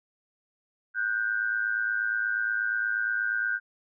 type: tone pair together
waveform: sine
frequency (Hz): 1459.6 / 1568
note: F#6 / G6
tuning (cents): -24 / 0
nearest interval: minor second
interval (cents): 124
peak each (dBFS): -28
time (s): 0.94-3.6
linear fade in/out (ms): 50
effects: none